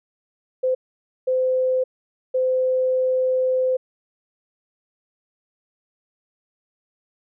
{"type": "tone bursts at uneven times", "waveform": "sine", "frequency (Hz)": 514, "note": "C5", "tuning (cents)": -31, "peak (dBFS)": -17, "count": 3, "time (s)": [[0.63, 0.75], [1.27, 1.84], [2.34, 3.77]], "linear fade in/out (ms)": 10, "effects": []}